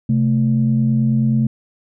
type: tone pair together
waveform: sine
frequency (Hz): 131.17 / 220.6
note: C3 / A3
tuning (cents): +5 / +5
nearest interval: major sixth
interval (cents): 900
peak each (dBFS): -15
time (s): 0.09-1.47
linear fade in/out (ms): 5
effects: tanh soft clip ceiling -6 dBFS